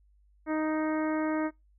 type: harmonic tone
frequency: 311.1 Hz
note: D#4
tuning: in tune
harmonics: 1 / 2 / 3 / 4 / 5 / 6 / 7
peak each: -28 / -34 / -38 / -40 / -42 / -44 / -45 dBFS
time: 0.46-1.51 s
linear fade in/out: 50 ms
effects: noise-tail reverb RT60 0.2 s tail -26 dB re dry + added 50 Hz sine -60 dBFS peak until 1.78 s